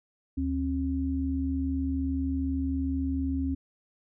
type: tone pair together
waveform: sine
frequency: 75.4 / 268.7 Hz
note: D2 / C4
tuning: +46 / +46 cents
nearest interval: octave + minor seventh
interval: 2200 cents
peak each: -30 / -28 dBFS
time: 0.37-3.55 s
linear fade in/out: 10 ms
effects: none